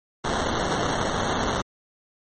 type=noise with sample-and-hold; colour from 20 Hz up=white; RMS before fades=-25 dBFS; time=0.24-1.62 s; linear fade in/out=10 ms; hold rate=2450 Hz; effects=MP3 32 kbps